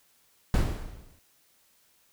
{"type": "noise with exponential decay", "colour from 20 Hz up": "brown", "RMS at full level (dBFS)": -20, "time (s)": [0.54, 1.19], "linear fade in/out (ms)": 1, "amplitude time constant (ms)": 140, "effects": ["white hiss -65 dBFS RMS until 2.12 s"]}